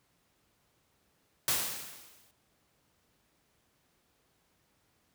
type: noise with exponential decay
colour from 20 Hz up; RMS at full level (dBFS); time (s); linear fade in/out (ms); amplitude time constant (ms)
white; -27; 1.48-2.31; 1; 180
effects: pink hiss -72 dBFS RMS until 5.14 s + high-pass 60 Hz 12 dB/octave